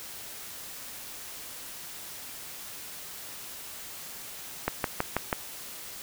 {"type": "click train", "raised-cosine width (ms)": 0.5, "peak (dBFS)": -10, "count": 5, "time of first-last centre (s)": [4.68, 5.328], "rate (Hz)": 6.17, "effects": ["white hiss -42 dBFS RMS until 6.02 s"]}